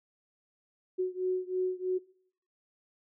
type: beating tone pair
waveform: sine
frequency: 367.8 / 370.9 Hz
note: F#4 / F#4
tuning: -10 / +4 cents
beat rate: 3.1 Hz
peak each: -31 / -32 dBFS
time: 0.98-1.99 s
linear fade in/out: 20 ms
effects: noise-tail reverb RT60 0.6 s tail -22 dB re dry